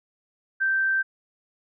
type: tone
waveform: sine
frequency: 1562 Hz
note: G6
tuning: 7 cents flat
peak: -20 dBFS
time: 0.6-1.03 s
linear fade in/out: 20 ms
effects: none